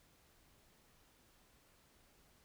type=silence; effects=pink hiss -69 dBFS RMS until 2.44 s